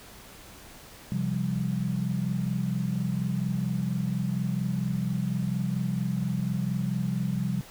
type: chord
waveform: sine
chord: C suspended fourth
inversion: none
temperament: equal with one note detuned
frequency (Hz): 130.81 / 171.71 / 196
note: C3 / F3 / G3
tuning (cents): 0 / -29 / 0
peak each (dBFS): -30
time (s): 1.12-7.61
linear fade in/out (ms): 0
effects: pink hiss -48 dBFS RMS until 7.7 s